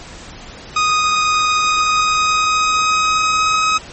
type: tone with pitch glide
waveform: sawtooth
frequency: 1244.5 to 1269.2 Hz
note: D#6 to D#6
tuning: 0 to +34 cents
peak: -9 dBFS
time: 0.76-3.78 s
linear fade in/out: 5 ms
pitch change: +34 cents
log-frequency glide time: 1.58-3.58 s
effects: pink hiss -35 dBFS RMS until 3.92 s + MP3 32 kbps

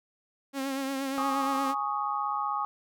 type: tone with vibrato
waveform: sawtooth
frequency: 270.9 Hz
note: C#4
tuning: 40 cents flat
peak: -26 dBFS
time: 0.53-1.75 s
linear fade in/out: 50 ms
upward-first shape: triangle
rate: 8.5 Hz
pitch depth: 46 cents each way
type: chord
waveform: sine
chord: Ab suspended fourth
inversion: none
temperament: equal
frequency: 830.6 / 1108.7 / 1244.5 Hz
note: Ab5 / Db6 / Eb6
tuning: 0 / 0 / 0 cents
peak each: -32 dBFS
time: 1.18-2.65 s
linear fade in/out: 0 ms
effects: none

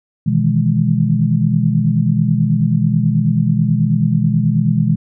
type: chord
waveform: sine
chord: E major seventh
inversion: second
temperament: equal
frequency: 123.47 / 155.56 / 164.81 / 207.7 Hz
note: B2 / D#3 / E3 / G#3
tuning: 0 / 0 / 0 / 0 cents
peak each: -17 dBFS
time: 0.26-4.96 s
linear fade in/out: 10 ms
effects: none

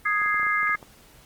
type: chord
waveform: sine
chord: Ab major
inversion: second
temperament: equal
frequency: 1244.5 / 1661.2 / 2093 Hz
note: Eb6 / Ab6 / C7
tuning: 0 / 0 / 0 cents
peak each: -25 dBFS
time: 0.05-0.76 s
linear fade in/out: 10 ms
type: clicks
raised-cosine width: 1 ms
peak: -28 dBFS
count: 10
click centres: 0.217 / 0.261 / 0.344 / 0.397 / 0.431 / 0.467 / 0.631 / 0.695 / 0.75 / 0.828 s
effects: pink hiss -53 dBFS RMS until 1.25 s + Opus 32 kbps

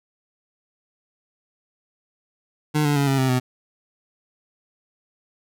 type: tone with pitch steps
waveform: 25% pulse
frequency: 151.2 / 145.97 / 140.91 / 136.03 / 131.32 / 126.78 Hz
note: D#3 / D3 / C#3 / C#3 / C3 / B2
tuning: -49 / -10 / +29 / -32 / +7 / +46 cents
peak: -14 dBFS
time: 2.74-3.4 s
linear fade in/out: 20 ms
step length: 110 ms
effects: none

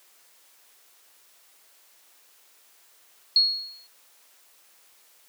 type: tone with exponential decay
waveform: sine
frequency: 4315 Hz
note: C#8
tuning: 47 cents flat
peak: -13 dBFS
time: 3.36-3.87 s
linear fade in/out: 2 ms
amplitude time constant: 110 ms
effects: white hiss -58 dBFS RMS until 5.28 s + high-pass 400 Hz 12 dB/octave

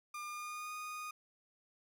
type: tone with pitch glide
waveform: 30% pulse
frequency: 1203 to 1234 Hz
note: D6 to D#6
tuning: +41 to -15 cents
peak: -39 dBFS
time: 0.14-1.11 s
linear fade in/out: 5 ms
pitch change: +44 cents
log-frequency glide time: 0.25-0.73 s
effects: none

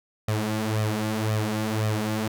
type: tone with flanger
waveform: sawtooth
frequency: 108.1 Hz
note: A2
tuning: 30 cents flat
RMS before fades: -26 dBFS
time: 0.28-2.28 s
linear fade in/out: 5 ms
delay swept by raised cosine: 1.6 to 5.8 ms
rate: 1.9 Hz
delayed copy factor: +0.7
effects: none

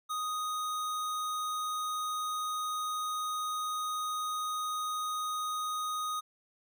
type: tone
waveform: square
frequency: 1244.5 Hz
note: D#6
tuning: in tune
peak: -33 dBFS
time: 0.09-6.21 s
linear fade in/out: 20 ms
effects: none

